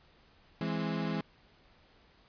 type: chord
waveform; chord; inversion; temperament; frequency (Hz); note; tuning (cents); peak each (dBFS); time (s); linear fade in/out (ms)
35% pulse; E augmented; none; equal; 164.81 / 207.7 / 261.6; E3 / G#3 / B#3; 0 / 0 / 0; -33 / -34 / -37; 0.61-1.21; 2
effects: pink hiss -63 dBFS RMS until 2.28 s + resampled to 11025 Hz